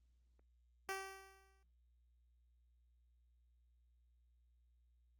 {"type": "tone with exponential decay", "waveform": "10% pulse", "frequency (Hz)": 386.5, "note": "G4", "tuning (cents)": -24, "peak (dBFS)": -31, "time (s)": [0.89, 1.63], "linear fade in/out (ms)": 0, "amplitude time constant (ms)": 160, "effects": ["added 60 Hz sine -70 dBFS peak until 5.19 s", "Opus 24 kbps"]}